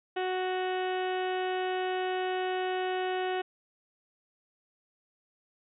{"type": "harmonic tone", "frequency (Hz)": 370, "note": "F#4", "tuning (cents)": 0, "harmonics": [1, 2, 3, 4, 5, 6, 7, 8, 9, 10], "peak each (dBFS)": [-31, -33, -45, -41, -42, -49, -46, -44, -53, -54], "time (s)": [0.16, 3.42], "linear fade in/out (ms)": 10, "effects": []}